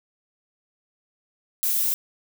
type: noise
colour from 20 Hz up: violet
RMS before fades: -23 dBFS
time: 1.63-1.94 s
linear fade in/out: 0 ms
effects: none